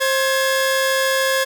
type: tone pair together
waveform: sawtooth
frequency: 531 / 1685.8 Hz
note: C5 / G#6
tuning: +25 / +25 cents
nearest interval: octave + minor sixth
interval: 2000 cents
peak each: -14 / -17 dBFS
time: 0-1.45 s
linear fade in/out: 20 ms
effects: none